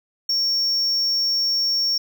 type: tone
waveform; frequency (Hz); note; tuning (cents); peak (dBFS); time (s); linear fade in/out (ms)
triangle; 5500; F8; -27; -17; 0.29-1.98; 5
effects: none